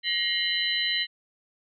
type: tone cluster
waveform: sine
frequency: 1897 / 2109 / 2911 / 3089 / 4006 Hz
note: A#6 / C7 / F#7 / G7 / B7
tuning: +30 / +13 / -29 / -26 / +24 cents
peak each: -30 / -33 / -31 / -31 / -27 dBFS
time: 0.03-1.07 s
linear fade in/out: 50 ms
effects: MP3 96 kbps